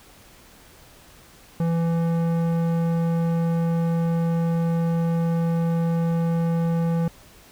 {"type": "tone with low-pass filter", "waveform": "square", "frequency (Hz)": 167, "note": "E3", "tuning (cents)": 23, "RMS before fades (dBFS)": -22, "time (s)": [1.6, 7.08], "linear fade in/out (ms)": 2, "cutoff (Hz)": 980, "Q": 0.56, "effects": ["pink hiss -50 dBFS RMS until 7.51 s"]}